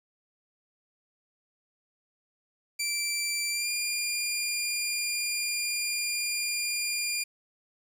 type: tone with pitch glide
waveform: 15% pulse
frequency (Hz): 2342 to 2406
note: D7 to D7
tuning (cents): -5 to +41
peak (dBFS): -21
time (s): 2.79-7.24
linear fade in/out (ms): 10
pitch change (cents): +46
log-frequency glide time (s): 3.5-3.68
effects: 10-bit